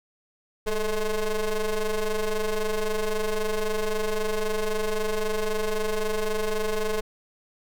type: ring-modulated tone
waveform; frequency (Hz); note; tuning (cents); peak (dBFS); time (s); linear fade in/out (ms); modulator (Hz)
40% pulse; 212.1; G#3; +37; -20; 0.66-7.01; 10; 224
effects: none